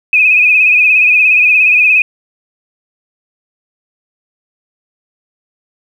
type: tone with vibrato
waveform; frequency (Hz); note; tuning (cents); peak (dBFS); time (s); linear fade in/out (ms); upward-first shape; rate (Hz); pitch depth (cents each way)
sine; 2506; D#7; +12; -5; 0.13-2.02; 2; sine; 17; 58
effects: 7-bit